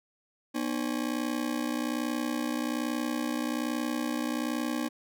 40% pulse ring-modulated tone, 274 Hz, C#4, 20 cents flat, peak -25 dBFS, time 0.54-4.89 s, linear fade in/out 20 ms, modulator 30.6 Hz, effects none

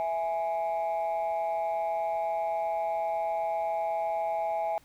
sine tone pair together, 659.3 / 831.4 Hz, E5 / G#5, 0 / +2 cents, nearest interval major third, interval 402 cents, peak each -28 dBFS, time 0-4.78 s, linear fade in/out 0 ms, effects tanh soft clip ceiling -24 dBFS + pink hiss -61 dBFS RMS until 4.84 s

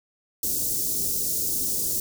white band-stop noise, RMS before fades -26 dBFS, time 0.43-2 s, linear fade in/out 2 ms, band 450 to 5500 Hz, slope 24 dB/octave, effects none

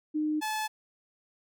sine / sawtooth tone pair in turn, 305.4 / 863.8 Hz, D#4 / A5, -32 / -32 cents, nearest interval octave + tritone, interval 1800 cents, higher second, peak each -26 dBFS, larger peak neither, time 0.14-0.41 / 0.41-0.68 s, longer neither, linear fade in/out 20 ms, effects none

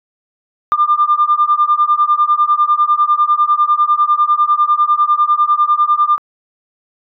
sine beating tone pair, 1194 / 1204 Hz, D6 / D6, +28 / +43 cents, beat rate 10 Hz, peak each -12 dBFS, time 0.72-6.18 s, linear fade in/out 0 ms, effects tanh soft clip ceiling -2 dBFS

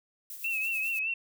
violet noise with tremolo, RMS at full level -40 dBFS, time 0.3-0.99 s, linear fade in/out 0 ms, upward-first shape triangle, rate 9.3 Hz, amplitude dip 60%
sine tone with vibrato, 2637 Hz, E7, in tune, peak -28 dBFS, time 0.44-1.14 s, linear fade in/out 5 ms, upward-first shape triangle, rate 4.9 Hz, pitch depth 75 cents each way
effects none

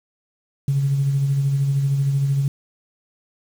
sine tone with tremolo, 138.59 Hz, C#3, in tune, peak -14 dBFS, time 0.68-2.48 s, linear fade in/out 2 ms, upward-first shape sine, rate 13 Hz, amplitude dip 40%, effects tanh soft clip ceiling -11 dBFS + 7-bit

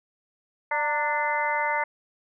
harmonic tone with a mistuned harmonic, 293.7 Hz, D4, in tune, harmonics 2 / 3 / 4 / 5 / 6 / 7, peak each -32 / -26 / -35 / -33 / -33 / -29 dBFS, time 0.71-1.84 s, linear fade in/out 5 ms, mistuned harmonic 3, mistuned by +55 cents, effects none

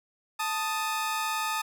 sawtooth tone pair together, 880.6 / 1244.5 Hz, A5 / D#6, +1 / 0 cents, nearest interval tritone, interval 599 cents, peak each -27 dBFS, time 0.39-1.62 s, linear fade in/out 10 ms, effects 10-bit

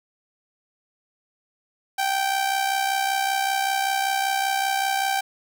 sawtooth tone with amplitude modulation, 780 Hz, G5, 9 cents flat, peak -15 dBFS, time 1.98-5.21 s, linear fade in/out 10 ms, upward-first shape sine, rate 65.2 Hz, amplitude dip 55%, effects none

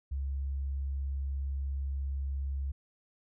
sine tone, 68.5 Hz, C#2, 20 cents flat, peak -31 dBFS, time 0.11-2.72 s, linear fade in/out 10 ms, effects none

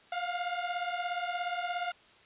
sawtooth beating tone pair, 698.5 / 715.5 Hz, F5 / F5, 0 / +42 cents, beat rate 17 Hz, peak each -31 dBFS, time 0.12-1.92 s, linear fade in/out 5 ms, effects white hiss -59 dBFS RMS until 2.25 s + resampled to 8000 Hz

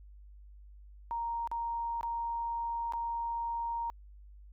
sine tone with dropouts, 932.3 Hz, A#5, in tune, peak -32 dBFS, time 1.11-3.9 s, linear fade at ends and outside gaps 0 ms, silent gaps 1.474-1.515 / 2.01-2.031 / 2.923-2.935 s, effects added 50 Hz sine -50 dBFS peak until 4.52 s

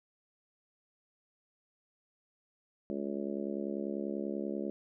harmonic tone, 70.2 Hz, C#2, 22 cents sharp, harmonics 3 / 4 / 5 / 6 / 7 / 8 / 9, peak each -38 / -41 / -39 / -43 / -48 / -43 / -50 dBFS, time 2.9-4.7 s, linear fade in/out 0 ms, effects none

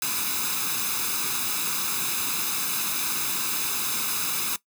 white noise with comb filter, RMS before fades -27 dBFS, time 0.02-4.56 s, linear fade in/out 2 ms, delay 0.79 ms, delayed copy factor +0.7, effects noise-tail reverb RT60 0.1 s tail -18 dB re dry + high-pass 150 Hz 12 dB/octave

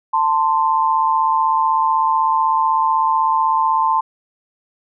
sine tone pair together, 888 / 1044 Hz, A5 / C6, +16 / -4 cents, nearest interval minor third, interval 280 cents, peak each -16 dBFS, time 0.13-4.01 s, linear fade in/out 10 ms, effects none

